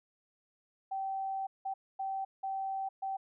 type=tone bursts at uneven times; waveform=sine; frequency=774 Hz; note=G5; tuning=22 cents flat; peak=-33 dBFS; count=5; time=0.91-1.47 / 1.65-1.74 / 1.99-2.25 / 2.43-2.89 / 3.02-3.17 s; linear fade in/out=10 ms; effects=none